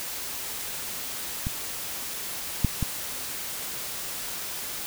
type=clicks; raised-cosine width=5 ms; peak=-16 / -8 / -13 dBFS; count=3; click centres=1.469 / 2.647 / 2.827 s; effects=white hiss -34 dBFS RMS until 4.86 s